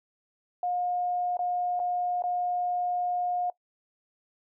sine tone with dropouts, 715 Hz, F5, 41 cents sharp, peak -26 dBFS, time 0.63-3.5 s, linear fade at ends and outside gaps 2 ms, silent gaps 1.37-1.391 / 1.794-1.799 / 2.222-2.238 s, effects noise-tail reverb RT60 0.1 s tail -20 dB re dry

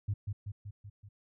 sine tone with echo, 101.9 Hz, G#2, 32 cents flat, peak -28 dBFS, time 0.08-0.14 s, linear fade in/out 10 ms, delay 190 ms, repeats 5, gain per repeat -4 dB, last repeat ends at 1.09 s, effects tanh soft clip ceiling -24 dBFS

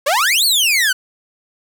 sawtooth exponential two-way sweep, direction up then down, 523.3 to 4558 to 1457 Hz, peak -9 dBFS, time 0.06-0.93 s, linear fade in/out 10 ms, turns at 0.45 s, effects none

